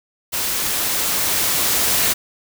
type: noise with level ramp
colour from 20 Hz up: white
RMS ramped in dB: -22 to -17 dBFS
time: 0.32-2.14 s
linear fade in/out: 20 ms
effects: none